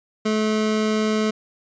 25% pulse tone, 215.9 Hz, A3, 33 cents flat, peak -15 dBFS, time 0.25-1.31 s, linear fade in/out 10 ms, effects resampled to 16000 Hz

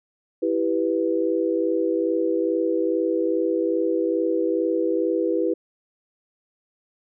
sine chord, E minor, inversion none, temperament equal, 329.6 / 392 / 493.9 Hz, E4 / G4 / B4, 0 / 0 / 0 cents, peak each -23 / -25 / -24 dBFS, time 0.42-5.54 s, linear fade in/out 10 ms, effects none

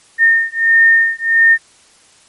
sine beating tone pair, 1823 / 1824.5 Hz, A#6 / A#6, -39 / -38 cents, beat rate 1.5 Hz, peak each -11 dBFS, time 0.18-1.58 s, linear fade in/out 50 ms, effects white hiss -48 dBFS RMS until 2.28 s + MP3 48 kbps

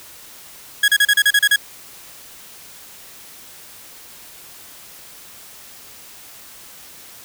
30% pulse tone bursts, 1661.2 Hz, G#6, in tune, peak -8 dBFS, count 9, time 0.83-1.561 s, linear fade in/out 5 ms, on 51 ms, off 34 ms, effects white hiss -41 dBFS RMS until 7.24 s

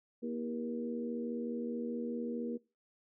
harmonic tone with a mistuned harmonic, 79.2 Hz, D#2, 31 cents sharp, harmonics 3 / 4 / 5 / 6, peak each -37 / -45 / -46 / -41 dBFS, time 0.22-2.58 s, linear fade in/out 20 ms, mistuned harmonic 4, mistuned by +30 cents, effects noise-tail reverb RT60 0.3 s tail -22 dB re dry

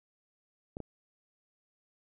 clicks, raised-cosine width 2 ms, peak -26 dBFS, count 2, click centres 0.769 / 0.803 s, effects none

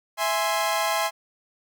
sawtooth chord, E augmented, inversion none, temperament equal, 659.3 / 830.6 / 1046.5 Hz, E5 / G#5 / B#5, 0 / 0 / 0 cents, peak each -23 dBFS, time 0.17-1.11 s, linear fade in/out 50 ms, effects none

